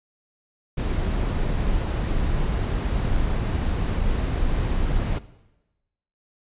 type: noise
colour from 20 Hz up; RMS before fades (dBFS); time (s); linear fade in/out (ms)
brown; -23; 0.77-5.19; 10
effects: noise-tail reverb RT60 1.0 s tail -17 dB re dry + resampled to 8000 Hz